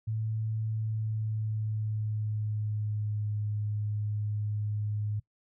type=tone with pitch glide; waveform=sine; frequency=110 to 105.09 Hz; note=A2 to G#2; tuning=0 to +21 cents; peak=-29 dBFS; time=0.07-5.2 s; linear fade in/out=10 ms; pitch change=-79 cents; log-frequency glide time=0.68-3.32 s; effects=noise-tail reverb RT60 0.1 s tail -21 dB re dry